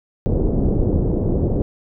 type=low-pass noise; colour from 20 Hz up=pink; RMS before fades=-18 dBFS; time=0.26-1.62 s; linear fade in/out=0 ms; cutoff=490 Hz; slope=24 dB/octave; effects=none